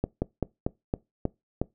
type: slowing click train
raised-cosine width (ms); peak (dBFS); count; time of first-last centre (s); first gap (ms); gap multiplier
2; -12; 7; 0.04-1.616; 180; 1.15
effects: noise-tail reverb RT60 0.2 s tail -22 dB re dry